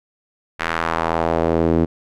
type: tone with band-pass filter sweep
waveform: sawtooth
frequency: 82.41 Hz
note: E2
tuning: in tune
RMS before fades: -19 dBFS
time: 0.59-1.86 s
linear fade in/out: 20 ms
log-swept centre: 1800 to 300 Hz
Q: 1.5
effects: none